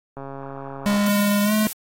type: click train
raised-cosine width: 1 ms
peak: -21 dBFS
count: 110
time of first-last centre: 0.17-0.966 s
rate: 137 Hz
type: tone with pitch glide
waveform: square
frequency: 204.3 to 214.2 Hz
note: G#3 to A3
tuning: -28 to -46 cents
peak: -18 dBFS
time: 0.86-1.67 s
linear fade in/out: 0 ms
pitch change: +82 cents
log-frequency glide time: 1.44-1.53 s
type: noise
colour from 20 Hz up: blue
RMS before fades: -30 dBFS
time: 1.06-1.73 s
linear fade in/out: 2 ms
effects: AAC 48 kbps